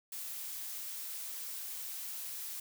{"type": "noise", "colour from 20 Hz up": "blue", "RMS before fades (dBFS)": -42, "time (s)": [0.12, 2.6], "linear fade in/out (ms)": 5, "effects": []}